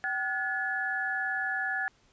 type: tone cluster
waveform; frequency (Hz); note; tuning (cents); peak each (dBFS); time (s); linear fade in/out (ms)
sine; 768 / 1447 / 1709; G5 / F#6 / G#6; -36 / -39 / +49; -36 / -35 / -30; 0.04-1.88; 0
effects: pink hiss -65 dBFS RMS until 2.12 s + resampled to 16000 Hz